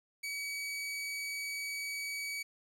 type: tone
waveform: sawtooth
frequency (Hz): 2272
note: C#7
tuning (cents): +42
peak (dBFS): -33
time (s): 0.23-2.43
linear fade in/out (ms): 10
effects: low-pass 12000 Hz 12 dB/octave + 11-bit